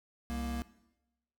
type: tone pair together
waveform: square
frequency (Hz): 66 / 235.2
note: C2 / A#3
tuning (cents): +16 / +16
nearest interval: octave + minor seventh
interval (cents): 2200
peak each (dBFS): -38 / -38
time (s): 0.3-0.62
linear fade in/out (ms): 0
effects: noise-tail reverb RT60 0.9 s tail -17 dB re dry